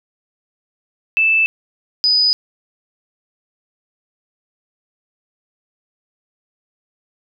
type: tone pair in turn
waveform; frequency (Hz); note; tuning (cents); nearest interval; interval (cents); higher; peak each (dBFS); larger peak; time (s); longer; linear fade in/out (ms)
sine; 2637 / 4978; E7 / D#8; 0 / 0; major seventh; 1100; second; -11; neither; 1.17-1.46 / 2.04-2.33; neither; 0
effects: none